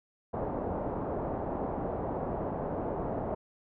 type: low-pass noise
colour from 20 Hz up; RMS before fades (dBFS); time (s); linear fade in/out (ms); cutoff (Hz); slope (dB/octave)
white; -34; 0.33-3.35; 10; 800; 24
effects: none